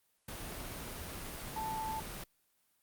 sine tone in noise, 880 Hz, A5, in tune, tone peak -36 dBFS, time 1.56-2 s, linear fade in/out 5 ms, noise pink, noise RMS -43 dBFS, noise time 0.28-2.24 s, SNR +4 dB, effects white hiss -75 dBFS RMS until 2.82 s + Opus 32 kbps

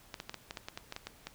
clicks, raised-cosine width 0.2 ms, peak -22 dBFS, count 12, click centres 0.142 / 0.201 / 0.295 / 0.343 / 0.509 / 0.572 / 0.685 / 0.775 / 0.924 / 0.964 / 1.07 / 1.27 s, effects pink hiss -59 dBFS RMS until 1.34 s

